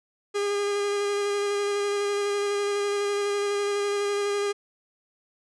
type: tone with vibrato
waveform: 45% pulse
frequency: 406.5 Hz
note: G#4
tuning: 37 cents flat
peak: -24 dBFS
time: 0.34-4.53 s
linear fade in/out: 20 ms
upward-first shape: square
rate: 12 Hz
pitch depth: 11 cents each way
effects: resampled to 22050 Hz